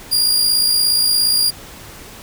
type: tone with amplitude modulation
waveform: sawtooth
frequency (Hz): 4816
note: D8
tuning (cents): +43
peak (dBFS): -8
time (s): 0.11-1.51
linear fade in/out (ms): 20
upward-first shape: sine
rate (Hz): 57.1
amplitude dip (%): 40
effects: pink hiss -37 dBFS RMS until 2.22 s